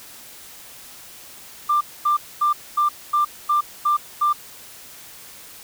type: tone bursts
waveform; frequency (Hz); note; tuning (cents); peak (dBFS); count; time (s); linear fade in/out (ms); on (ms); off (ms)
sine; 1188; D6; +20; -14; 8; 1.69-4.33; 10; 120; 240
effects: tanh soft clip ceiling -11 dBFS + white hiss -42 dBFS RMS until 5.63 s